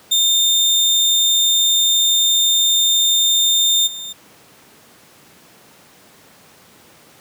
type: tone with level steps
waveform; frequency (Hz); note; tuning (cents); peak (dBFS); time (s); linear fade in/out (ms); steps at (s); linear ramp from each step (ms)
30% pulse; 3623; A7; +50; -10 / -25; 0.11-4.13; 10; 3.86; 20
effects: pink hiss -47 dBFS RMS until 7.2 s + high-pass 150 Hz 12 dB/octave